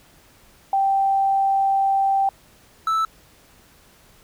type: tone pair in turn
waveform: sine / triangle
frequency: 782 / 1315.2 Hz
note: G5 / E6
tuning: -4 / -4 cents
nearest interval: major sixth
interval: 900 cents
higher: second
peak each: -16 dBFS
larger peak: neither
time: 0.73-2.29 / 2.87-3.05 s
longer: first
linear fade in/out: 2 ms
effects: pink hiss -53 dBFS RMS until 4.23 s